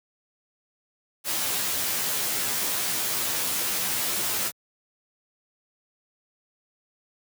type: noise with comb filter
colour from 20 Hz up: white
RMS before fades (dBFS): -27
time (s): 1.24-4.52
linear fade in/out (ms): 50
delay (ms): 13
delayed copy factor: -0.9
effects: high-pass 80 Hz 12 dB/octave